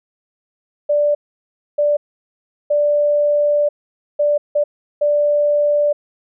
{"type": "tone bursts at uneven times", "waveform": "sine", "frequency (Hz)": 587.3, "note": "D5", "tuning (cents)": 0, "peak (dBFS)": -12, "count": 6, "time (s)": [[0.89, 1.15], [1.78, 1.97], [2.7, 3.69], [4.19, 4.38], [4.55, 4.64], [5.01, 5.93]], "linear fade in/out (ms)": 10, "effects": []}